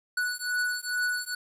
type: beating tone pair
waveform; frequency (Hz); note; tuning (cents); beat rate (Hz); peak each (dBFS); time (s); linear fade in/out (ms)
square; 1475 / 1477.3; F#6 / F#6; -6 / -3; 2.3; -31; 0.17-1.35; 5
effects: resampled to 32000 Hz + 10-bit